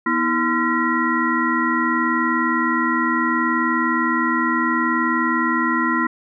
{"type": "tone cluster", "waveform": "sine", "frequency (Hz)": [243.1, 322.4, 1025, 1371, 1916], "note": ["B3", "E4", "C6", "F6", "A#6"], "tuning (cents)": [-27, -38, -36, -32, 47], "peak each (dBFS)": -23, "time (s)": [0.06, 6.07], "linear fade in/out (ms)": 5, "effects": []}